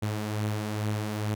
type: beating tone pair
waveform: sawtooth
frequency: 105.7 / 108 Hz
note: G#2 / A2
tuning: +31 / -32 cents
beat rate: 2.3 Hz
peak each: -25 / -32 dBFS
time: 0.02-1.35 s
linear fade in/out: 10 ms
effects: none